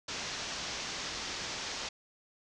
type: low-pass noise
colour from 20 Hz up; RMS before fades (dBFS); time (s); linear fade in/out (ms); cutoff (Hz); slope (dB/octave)
white; -39; 0.08-1.89; 5; 6500; 48
effects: none